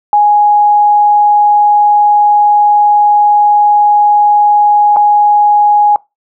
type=tone with dropouts; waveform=sine; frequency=830.6 Hz; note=G#5; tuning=in tune; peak=-4 dBFS; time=0.13-5.96 s; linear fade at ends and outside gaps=1 ms; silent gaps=4.962-4.968 s; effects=noise-tail reverb RT60 0.2 s tail -21 dB re dry